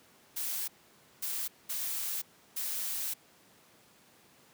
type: noise bursts at uneven times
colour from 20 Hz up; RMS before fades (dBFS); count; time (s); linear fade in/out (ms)
blue; -35; 4; 0.36-0.68 / 1.22-1.48 / 1.69-2.22 / 2.56-3.14; 10
effects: pink hiss -61 dBFS RMS until 4.53 s + high-pass 150 Hz 12 dB/octave